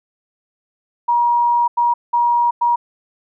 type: tone bursts at uneven times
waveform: sine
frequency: 953 Hz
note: A#5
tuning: 38 cents sharp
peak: -12 dBFS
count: 4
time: 1.08-1.68 / 1.77-1.94 / 2.13-2.51 / 2.61-2.76 s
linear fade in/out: 10 ms
effects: none